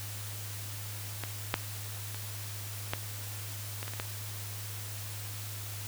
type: clicks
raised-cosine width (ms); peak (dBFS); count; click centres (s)
0.3; -19 / -10 / -25 / -14 / -21 / -23 / -25 / -17; 8; 1.237 / 1.541 / 2.146 / 2.935 / 3.829 / 3.88 / 3.936 / 3.999
effects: added 103 Hz sine -40 dBFS peak until 5.87 s + white hiss -43 dBFS RMS until 5.87 s